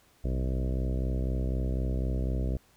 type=harmonic tone with a mistuned harmonic; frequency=64 Hz; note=C2; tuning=38 cents flat; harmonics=1 / 2 / 3 / 4 / 5 / 6 / 7 / 8 / 9 / 10; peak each=-28 / -34 / -38 / -40 / -42 / -44 / -45 / -46 / -47 / -48 dBFS; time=0.24-2.57 s; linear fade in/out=5 ms; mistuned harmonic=1; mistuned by=-110 cents; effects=pink hiss -63 dBFS RMS until 2.76 s